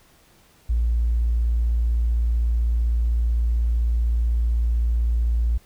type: tone with tanh clipping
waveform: triangle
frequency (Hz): 57.9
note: A#1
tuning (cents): -11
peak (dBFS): -17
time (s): 0.69-5.58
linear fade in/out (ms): 10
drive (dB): 2
effects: pink hiss -56 dBFS RMS until 5.65 s